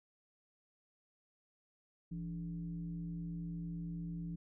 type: tone with frequency modulation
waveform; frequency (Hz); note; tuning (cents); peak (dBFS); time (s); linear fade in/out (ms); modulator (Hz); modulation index
sine; 168.5; E3; +38; -39; 2.11-4.36; 10; 124; 0.54
effects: none

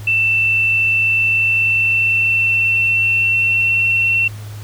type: tone with pitch glide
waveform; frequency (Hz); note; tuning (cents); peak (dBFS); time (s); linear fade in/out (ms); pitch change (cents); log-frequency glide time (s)
sine; 2672 to 2709; E7 to E7; +23 to +47; -12; 0.07-4.28; 5; +24; 1.17-3.78
effects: added 105 Hz sine -28 dBFS peak until 4.63 s + pink hiss -40 dBFS RMS until 4.63 s

